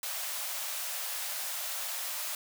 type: high-pass noise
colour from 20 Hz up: white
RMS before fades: -36 dBFS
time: 0.03-2.35 s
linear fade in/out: 2 ms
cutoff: 530 Hz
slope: 96 dB/octave
effects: none